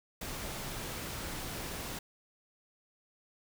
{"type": "noise", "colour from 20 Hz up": "pink", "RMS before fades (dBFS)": -40, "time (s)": [0.21, 1.99], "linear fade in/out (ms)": 5, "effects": []}